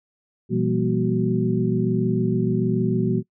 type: tone cluster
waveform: sine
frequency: 121.3 / 169.3 / 196 / 237.3 / 373.6 Hz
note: B2 / E3 / G3 / A#3 / F#4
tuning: -31 / +46 / 0 / +31 / +17 cents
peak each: -25 dBFS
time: 0.49-3.23 s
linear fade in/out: 50 ms
effects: noise-tail reverb RT60 0.1 s tail -22 dB re dry